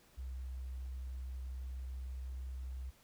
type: tone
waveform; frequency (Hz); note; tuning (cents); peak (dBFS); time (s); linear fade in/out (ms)
sine; 64.3; C2; -30; -40; 0.17-2.91; 20
effects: pink hiss -66 dBFS RMS until 3.03 s